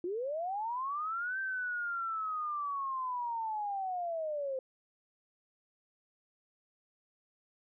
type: linear two-way sweep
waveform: sine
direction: up then down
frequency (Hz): 334.5 to 1568 to 515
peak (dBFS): -33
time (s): 0.04-4.59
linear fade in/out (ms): 2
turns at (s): 1.39
effects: none